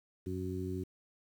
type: harmonic tone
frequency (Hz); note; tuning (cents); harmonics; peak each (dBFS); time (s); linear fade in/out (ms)
92.5; F#2; 0; 1 / 2 / 3 / 4; -39 / -42 / -41 / -40; 0.26-0.84; 10
effects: 10-bit